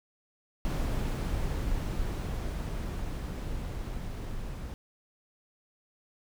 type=noise with level ramp; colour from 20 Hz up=brown; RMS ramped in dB=-29 to -38 dBFS; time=0.65-4.74 s; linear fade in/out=0 ms; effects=none